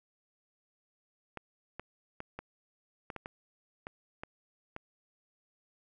clicks, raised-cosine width 0.5 ms, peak -25 dBFS, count 10, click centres 1.373 / 1.796 / 2.204 / 2.39 / 3.102 / 3.163 / 3.259 / 3.869 / 4.235 / 4.764 s, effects none

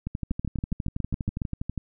two click trains, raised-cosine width 5 ms, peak -15 / -17 dBFS, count 9 / 22, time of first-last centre 0.31-1.418 / 0.07-1.777 s, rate 7.22 / 12.3 Hz, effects none

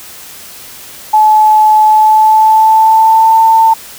sine tone with pitch glide, 860 to 895 Hz, A5 to A5, -40 to +29 cents, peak -3 dBFS, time 1.13-3.74 s, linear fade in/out 10 ms, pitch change +69 cents, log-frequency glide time 1.85-3.42 s, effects white hiss -31 dBFS RMS until 3.98 s

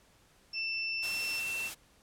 sine tone with pitch glide, 2666 to 2689 Hz, E7 to E7, +19 to +34 cents, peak -33 dBFS, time 0.53-1.71 s, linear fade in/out 50 ms, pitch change +15 cents, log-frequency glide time 0.99-1.12 s
sine tone, 5370 Hz, E8, 31 cents sharp, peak -38 dBFS, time 0.53-1.4 s, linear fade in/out 5 ms
white noise, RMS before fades -41 dBFS, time 1.02-1.75 s, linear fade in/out 20 ms
effects pink hiss -64 dBFS RMS until 2.02 s + low-pass 12000 Hz 12 dB/octave

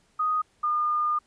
sine tone pair in turn, 1244.5 / 1214 Hz, D#6 / D#6, 0 / -43 cents, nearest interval unison, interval 43 cents, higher first, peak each -22 dBFS, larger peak neither, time 0.19-0.42 / 0.63-1.19 s, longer second, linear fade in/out 10 ms, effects pink hiss -65 dBFS RMS until 1.26 s + resampled to 22050 Hz

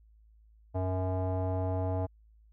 square tone with low-pass filter, 92.9 Hz, F#2, 7 cents sharp, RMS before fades -31 dBFS, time 0.74-2.07 s, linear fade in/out 20 ms, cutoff 730 Hz, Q 4.3, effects added 54 Hz sine -57 dBFS peak until 2.52 s

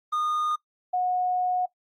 triangle / sine tone pair in turn, 1225 / 728.4 Hz, D#6 / F#5, -27 / -27 cents, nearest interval major sixth, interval 900 cents, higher first, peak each -22 dBFS, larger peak neither, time 0.12-0.56 / 0.93-1.66 s, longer second, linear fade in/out 10 ms, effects noise-tail reverb RT60 0.1 s tail -19 dB re dry + Opus 24 kbps

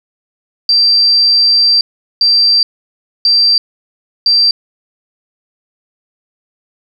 sine tone bursts at uneven times, 4699 Hz, D8, in tune, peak -6 dBFS, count 4, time 0.69-1.81 / 2.21-2.63 / 3.25-3.58 / 4.26-4.51 s, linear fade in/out 2 ms, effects 7-bit

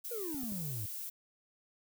violet noise, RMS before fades -42 dBFS, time 0.04-1.1 s, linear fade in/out 10 ms
triangle exponential sweep, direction down, 493.9 to 96.9 Hz, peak -36 dBFS, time 0.11-0.86 s, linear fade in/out 5 ms
clicks, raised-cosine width 3 ms, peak -36 dBFS, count 3, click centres 0.345 / 0.434 / 0.522 s
effects none

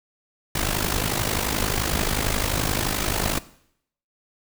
pink noise with amplitude modulation, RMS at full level -21 dBFS, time 0.55-3.39 s, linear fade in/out 5 ms, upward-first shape sine, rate 51.4 Hz, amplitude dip 75%, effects noise-tail reverb RT60 0.7 s tail -18 dB re dry

